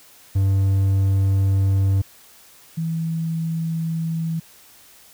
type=tone pair in turn; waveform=triangle / sine; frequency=97.1 / 163.3 Hz; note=G2 / E3; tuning=-16 / -16 cents; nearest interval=major sixth; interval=900 cents; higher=second; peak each=-13 / -21 dBFS; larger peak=first; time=0.35-2.02 / 2.77-4.4 s; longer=first; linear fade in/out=10 ms; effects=white hiss -49 dBFS RMS until 5.13 s